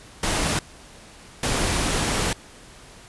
pink noise bursts at uneven times, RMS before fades -23 dBFS, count 2, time 0.23-0.59 / 1.43-2.33 s, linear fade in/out 2 ms, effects pink hiss -46 dBFS RMS until 3.08 s + resampled to 24000 Hz

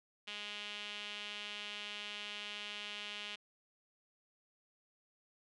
sawtooth tone with band-pass filter, 207.2 Hz, G#3, 4 cents flat, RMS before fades -45 dBFS, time 0.27-3.36 s, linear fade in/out 10 ms, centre 3000 Hz, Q 3.4, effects resampled to 24000 Hz

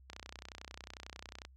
click train, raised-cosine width 0.2 ms, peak -28 dBFS, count 43, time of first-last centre 0.1-1.45 s, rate 31.1 Hz, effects added 65 Hz sine -57 dBFS peak until 1.56 s

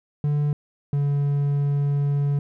triangle tone pair in turn, 146.7 / 142.69 Hz, D3 / D3, -2 / -50 cents, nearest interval unison, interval 48 cents, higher first, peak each -17 dBFS, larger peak neither, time 0.24-0.53 / 0.93-2.39 s, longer second, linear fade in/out 2 ms, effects none

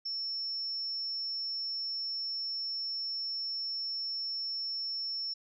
sine tone, 5400 Hz, E8, 41 cents sharp, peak -33 dBFS, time 0.05-5.34 s, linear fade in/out 10 ms, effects none

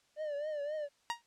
triangle tone with vibrato, 595 Hz, D5, 22 cents sharp, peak -33 dBFS, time 0.16-0.89 s, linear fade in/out 50 ms, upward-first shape triangle, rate 3.8 Hz, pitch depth 96 cents each way
sawtooth tone with exponential decay, 941 Hz, A#5, 16 cents sharp, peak -26 dBFS, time 1.1-1.22 s, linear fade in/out 0 ms, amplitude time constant 24 ms
effects white hiss -71 dBFS RMS until 1.26 s + low-pass 7000 Hz 12 dB/octave

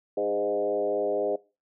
sine tone with frequency modulation, 512 Hz, C5, 38 cents flat, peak -24 dBFS, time 0.17-1.36 s, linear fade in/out 5 ms, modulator 104 Hz, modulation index 1.5, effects noise-tail reverb RT60 0.3 s tail -22 dB re dry

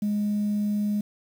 sine tone, 207.7 Hz, G#3, in tune, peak -21 dBFS, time 0.02-1.01 s, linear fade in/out 5 ms, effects tanh soft clip ceiling -20 dBFS + 8-bit

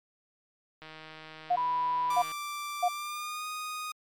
click train, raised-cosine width 0.3 ms, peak -30 dBFS, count 236, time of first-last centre 0.82-2.317 s, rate 157 Hz
sine tone bursts, 715 Hz, F5, 41 cents sharp, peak -22 dBFS, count 3, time 1.5-2.886 s, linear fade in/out 10 ms, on 62 ms, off 600 ms
sine tone, 987.8 Hz, B5, in tune, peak -26 dBFS, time 1.57-2.22 s, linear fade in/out 5 ms
sawtooth tone with pitch glide, 1174.7 to 1240.2 Hz, D6 to D#6, 0 to -6 cents, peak -31 dBFS, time 2.1-3.92 s, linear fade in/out 5 ms, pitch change +94 cents, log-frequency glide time 2.9-3.47 s
effects MP3 96 kbps

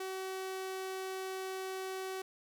sawtooth tone, 378.7 Hz, F#4, 40 cents sharp, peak -34 dBFS, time 0-2.22 s, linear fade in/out 5 ms, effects none

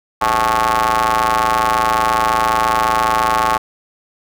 sawtooth ring-modulated tone, 114.5 Hz, A#2, 31 cents flat, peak -6 dBFS, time 0.21-3.58 s, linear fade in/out 10 ms, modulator 986 Hz, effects none

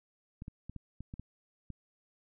clicks, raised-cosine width 5 ms, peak -30 dBFS, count 8, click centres 0.421 / 0.481 / 0.696 / 0.763 / 1.006 / 1.139 / 1.196 / 1.703 s, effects none

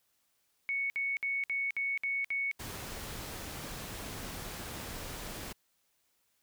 sine tone bursts, 2218 Hz, C#7, in tune, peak -30 dBFS, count 7, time 0.69-2.514 s, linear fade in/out 0 ms, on 210 ms, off 59 ms
pink noise, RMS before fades -42 dBFS, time 2.59-5.53 s, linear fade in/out 10 ms
effects white hiss -75 dBFS RMS until 6.42 s

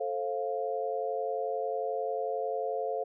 sine chord, F major, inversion first, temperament equal with one note detuned, 440 / 531.2 / 698.5 Hz, A4 / C5 / F5, 0 / +26 / 0 cents, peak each -34 dBFS, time 0-3.04 s, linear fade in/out 10 ms, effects none

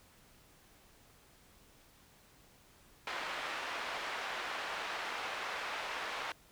pink band-pass noise, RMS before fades -40 dBFS, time 3.07-6.32 s, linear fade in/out 2 ms, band 810 to 2800 Hz, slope 12 dB/octave, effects pink hiss -63 dBFS RMS until 6.51 s

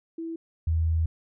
sine tone pair in turn, 328.9 / 81.21 Hz, E4 / E2, -4 / -25 cents, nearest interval 2 octaves, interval 2421 cents, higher first, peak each -31 / -21 dBFS, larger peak second, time 0.18-0.36 / 0.67-1.06 s, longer second, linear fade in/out 5 ms, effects none

